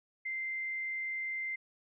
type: tone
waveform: sine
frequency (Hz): 2085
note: C7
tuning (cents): -7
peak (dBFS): -34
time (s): 0.25-1.56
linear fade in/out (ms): 10
effects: none